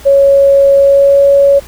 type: tone with pitch glide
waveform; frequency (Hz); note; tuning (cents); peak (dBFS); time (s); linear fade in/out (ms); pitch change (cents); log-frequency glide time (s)
sine; 554.4 to 559.2; C#5 to C#5; 0 to +15; -3; 0.05-1.6; 20; +15; 0.75-1.23
effects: added 60 Hz sine -34 dBFS peak until 1.67 s + pink hiss -35 dBFS RMS until 1.67 s